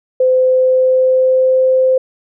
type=tone with pitch glide; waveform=sine; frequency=513 to 518.7 Hz; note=C5 to C5; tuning=-34 to -15 cents; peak=-8 dBFS; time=0.2-1.98 s; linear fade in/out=5 ms; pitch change=+19 cents; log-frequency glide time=0.31-1.62 s; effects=none